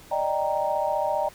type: chord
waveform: sine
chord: Eb major seventh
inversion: third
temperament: equal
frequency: 587.3 / 622.3 / 784 / 932.3 Hz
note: D5 / Eb5 / G5 / Bb5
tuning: 0 / 0 / 0 / 0 cents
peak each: -28 dBFS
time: 0.11-1.29 s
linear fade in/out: 10 ms
effects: pink hiss -49 dBFS RMS until 1.34 s